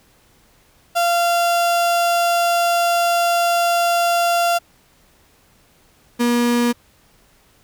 35% pulse tone pair in turn, 690 / 239.6 Hz, F5 / A#3, -21 / +48 cents, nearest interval octave + tritone, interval 1831 cents, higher first, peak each -13 dBFS, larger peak neither, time 0.95-4.59 / 6.19-6.73 s, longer first, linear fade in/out 20 ms, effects pink hiss -55 dBFS RMS until 7.63 s

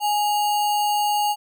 sine tone with sample-and-hold, 830.6 Hz, G#5, in tune, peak -18 dBFS, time 0-1.36 s, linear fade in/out 50 ms, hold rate 3675 Hz, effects none

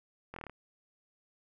slowing click train, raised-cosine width 0.5 ms, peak -28 dBFS, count 7, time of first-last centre 0.34-0.496 s, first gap 23 ms, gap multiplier 1.05, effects none

